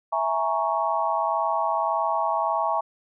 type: chord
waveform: sine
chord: A# half-diminished seventh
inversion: second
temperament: equal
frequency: 659.3 / 830.6 / 932.3 / 1108.7 Hz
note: E5 / G#5 / A#5 / C#6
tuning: 0 / 0 / 0 / 0 cents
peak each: -27 dBFS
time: 0.12-2.81 s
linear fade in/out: 10 ms
effects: none